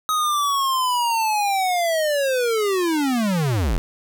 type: linear sweep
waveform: square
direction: down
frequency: 1267 to 34.65 Hz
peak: -19 dBFS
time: 0.09-3.78 s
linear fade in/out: 0 ms
effects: none